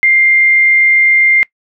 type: tone with frequency modulation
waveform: sine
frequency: 2100 Hz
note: C7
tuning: 6 cents sharp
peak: -6 dBFS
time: 0.03-1.43 s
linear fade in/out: 0 ms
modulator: 67.5 Hz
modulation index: 0.27
effects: noise-tail reverb RT60 0.1 s tail -23 dB re dry